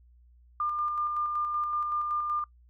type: tone with tremolo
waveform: sine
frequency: 1200 Hz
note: D6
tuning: 37 cents sharp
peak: -26 dBFS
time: 0.6-2.44 s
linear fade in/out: 2 ms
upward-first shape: square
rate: 5.3 Hz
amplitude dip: 30%
effects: noise-tail reverb RT60 0.1 s tail -22 dB re dry + added 60 Hz sine -55 dBFS peak until 2.69 s